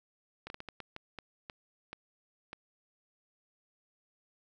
slowing click train, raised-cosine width 0.3 ms, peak -26 dBFS, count 11, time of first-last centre 0.47-2.531 s, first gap 31 ms, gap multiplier 1.39, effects none

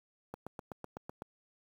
click train, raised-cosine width 1 ms, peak -27 dBFS, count 8, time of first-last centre 0.34-1.221 s, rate 7.95 Hz, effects high-pass 80 Hz 12 dB/octave + 9-bit

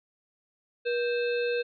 harmonic tone with a mistuned harmonic, 523.3 Hz, C5, in tune, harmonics 1 / 3 / 5 / 7 / 8, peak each -26 / -36 / -36 / -43 / -44 dBFS, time 0.85-1.63 s, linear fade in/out 20 ms, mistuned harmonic 1, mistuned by -150 cents, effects none

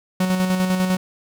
45% pulse tone with tremolo, 185 Hz, F#3, in tune, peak -16 dBFS, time 0.2-0.97 s, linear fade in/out 5 ms, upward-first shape square, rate 10 Hz, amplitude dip 40%, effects none

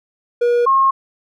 triangle / sine tone pair in turn, 479.9 / 1077.3 Hz, B4 / C#6, -50 / -50 cents, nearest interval octave + major second, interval 1400 cents, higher second, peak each -10 dBFS, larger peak neither, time 0.41-0.66 / 0.66-0.91 s, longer neither, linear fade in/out 10 ms, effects none

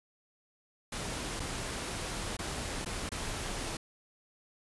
pink noise with dropouts, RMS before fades -37 dBFS, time 0.92-3.77 s, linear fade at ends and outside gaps 5 ms, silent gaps 1.397-1.401 / 2.369-2.389 / 2.848-2.859 / 3.092-3.117 s, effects resampled to 24000 Hz

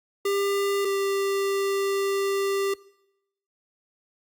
square tone pair in turn, 399 / 394.4 Hz, G4 / G4, +31 / +11 cents, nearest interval unison, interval 20 cents, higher first, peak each -23 / -24 dBFS, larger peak first, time 0.25-0.85 / 0.85-2.74 s, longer second, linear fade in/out 5 ms, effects noise-tail reverb RT60 0.8 s tail -21 dB re dry + Opus 48 kbps

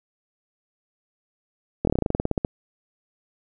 slowing click train, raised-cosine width 2 ms, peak -8 dBFS, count 15, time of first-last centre 1.85-2.448 s, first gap 23 ms, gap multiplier 1.09, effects none

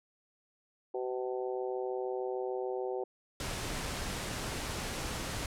harmonic tone, 126.6 Hz, B2, 43 cents sharp, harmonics 3 / 4 / 5 / 6 / 7, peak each -35 / -38 / -46 / -42 / -48 dBFS, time 0.94-3.04 s, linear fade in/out 5 ms
pink noise, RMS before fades -37 dBFS, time 3.4-5.46 s, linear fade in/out 2 ms
effects low-pass 10000 Hz 12 dB/octave

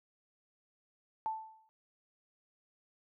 sine tone with exponential decay, 880 Hz, A5, in tune, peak -30 dBFS, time 1.26-1.69 s, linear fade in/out 0 ms, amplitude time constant 93 ms, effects none

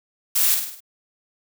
blue noise with echo, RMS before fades -19 dBFS, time 0.35-0.55 s, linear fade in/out 10 ms, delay 51 ms, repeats 5, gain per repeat -5 dB, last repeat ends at 0.805 s, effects none

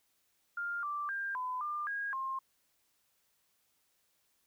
sine tone with pitch steps, 1402 / 1173 / 1596 / 1009 / 1197 / 1636 / 1063 Hz, F6 / D6 / G6 / B5 / D6 / G#6 / C6, +6 / -2 / +31 / +37 / +33 / -26 / +27 cents, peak -34 dBFS, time 0.57-2.39 s, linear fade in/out 5 ms, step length 260 ms, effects white hiss -75 dBFS RMS until 4.46 s

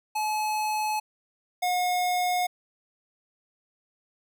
square tone pair in turn, 856 / 721.6 Hz, A5 / F#5, -48 / -44 cents, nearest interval minor third, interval 296 cents, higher first, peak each -26 / -24 dBFS, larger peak second, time 0.15-1 / 1.62-2.47 s, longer neither, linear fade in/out 10 ms, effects none

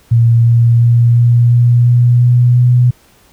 sine tone with pitch steps, 116.54 / 117.49 / 118.44 / 119.4 / 120.37 / 121.35 / 122.33 / 123.33 Hz, A#2 / A#2 / A#2 / A#2 / B2 / B2 / B2 / B2, 0 / +14 / +28 / +42 / -44 / -30 / -16 / -2 cents, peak -5 dBFS, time 0.11-2.91 s, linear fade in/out 10 ms, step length 350 ms, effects pink hiss -48 dBFS RMS until 3.32 s

